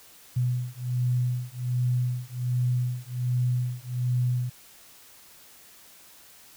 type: beating tone pair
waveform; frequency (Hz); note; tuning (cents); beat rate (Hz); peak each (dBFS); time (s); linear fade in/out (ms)
sine; 123.47 / 124.77; B2 / B2; 0 / +18; 1.3; -27; 0.36-4.5; 10
effects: white hiss -52 dBFS RMS until 6.56 s